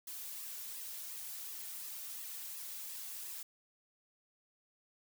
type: noise with flanger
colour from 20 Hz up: blue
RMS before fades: -45 dBFS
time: 0.07-3.43 s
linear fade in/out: 5 ms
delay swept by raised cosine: 1.3 to 3.2 ms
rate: 2.8 Hz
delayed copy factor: -0.65
effects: none